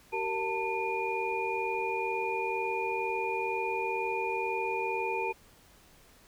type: tone cluster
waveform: sine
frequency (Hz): 384.7 / 466.8 / 894 / 2433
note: G4 / A#4 / A5 / D#7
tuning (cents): -33 / +2 / +27 / -39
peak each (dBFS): -35 / -36 / -33 / -35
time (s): 0.12-5.33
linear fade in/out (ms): 20
effects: pink hiss -59 dBFS RMS until 6.27 s